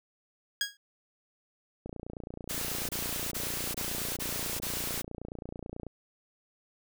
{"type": "tone with exponential decay", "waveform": "15% pulse", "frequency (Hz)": 1645, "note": "G#6", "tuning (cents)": -17, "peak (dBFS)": -18, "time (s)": [0.61, 0.77], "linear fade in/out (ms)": 2, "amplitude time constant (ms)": 33}
{"type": "click train", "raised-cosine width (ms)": 2, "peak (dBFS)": -26, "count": 118, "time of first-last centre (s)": [1.86, 5.867], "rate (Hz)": 29.2}
{"type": "noise bursts", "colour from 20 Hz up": "white", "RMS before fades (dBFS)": -35, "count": 6, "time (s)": [2.49, 5.02], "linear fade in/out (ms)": 10, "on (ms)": 400, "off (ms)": 26}
{"effects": []}